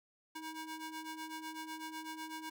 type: ring-modulated tone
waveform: sawtooth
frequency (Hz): 638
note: D#5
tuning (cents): +43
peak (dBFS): -36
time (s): 0.35-2.5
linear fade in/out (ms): 10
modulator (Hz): 323
effects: none